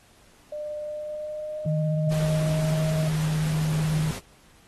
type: tone with pitch glide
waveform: sine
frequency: 600 to 630.6 Hz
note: D5 to D#5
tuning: +37 to +23 cents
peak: -30 dBFS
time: 0.52-3.08 s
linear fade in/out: 5 ms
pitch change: +86 cents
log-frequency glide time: 0.79-2.82 s
type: tone with vibrato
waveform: sine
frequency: 155.56 Hz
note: D#3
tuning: in tune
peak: -22 dBFS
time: 1.66-4.11 s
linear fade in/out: 2 ms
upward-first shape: sine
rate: 16 Hz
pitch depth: 26 cents each way
type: noise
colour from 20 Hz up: pink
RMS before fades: -36 dBFS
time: 2.1-4.2 s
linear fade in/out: 20 ms
effects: pink hiss -57 dBFS RMS until 4.67 s + AAC 32 kbps